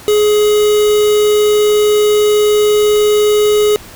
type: tone with quantisation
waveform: triangle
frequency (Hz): 420.2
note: G#4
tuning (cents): +20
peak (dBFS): -6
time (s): 0.08-3.76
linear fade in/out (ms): 0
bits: 3
effects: pink hiss -35 dBFS RMS until 3.95 s